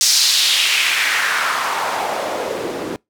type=noise with band-pass filter sweep; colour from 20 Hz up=white; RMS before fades=-18 dBFS; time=0.01-2.96 s; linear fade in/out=0 ms; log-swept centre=5600 to 300 Hz; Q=2.2; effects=noise-tail reverb RT60 0.2 s tail -26 dB re dry